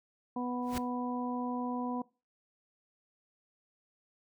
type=harmonic tone; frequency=246.9 Hz; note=B3; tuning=in tune; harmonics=1 / 2 / 3 / 4; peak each=-34 / -42 / -41 / -40 dBFS; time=0.36-2.02 s; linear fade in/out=5 ms
type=noise with exponential growth; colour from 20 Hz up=pink; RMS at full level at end=-35 dBFS; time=0.62-0.78 s; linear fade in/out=1 ms; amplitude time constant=34 ms
effects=noise-tail reverb RT60 0.3 s tail -21 dB re dry